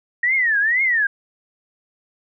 sine tone with vibrato, 1864.7 Hz, A#6, in tune, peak -15 dBFS, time 0.23-1.07 s, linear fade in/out 5 ms, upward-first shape triangle, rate 2.1 Hz, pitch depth 270 cents each way, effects none

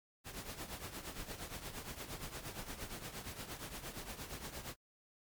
pink noise with tremolo, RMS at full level -43 dBFS, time 0.24-4.76 s, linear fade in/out 50 ms, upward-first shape triangle, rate 8.6 Hz, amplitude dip 75%, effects MP3 96 kbps

